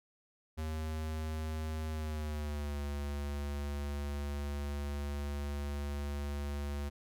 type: tone with pitch glide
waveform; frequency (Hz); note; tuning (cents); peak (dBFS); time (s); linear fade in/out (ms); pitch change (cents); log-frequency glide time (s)
square; 78.4 to 71.89; D#2 to D2; +14 to -36; -36; 0.57-6.9; 20; -150; 1.91-2.81
effects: none